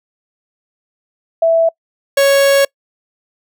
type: tone pair in turn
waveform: sine / 45% pulse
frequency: 659.3 / 554.4 Hz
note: E5 / C#5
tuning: 0 / 0 cents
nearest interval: minor third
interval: 300 cents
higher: first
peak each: -8 dBFS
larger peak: neither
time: 1.42-1.69 / 2.17-2.65 s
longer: second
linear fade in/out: 5 ms
effects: noise-tail reverb RT60 0.1 s tail -26 dB re dry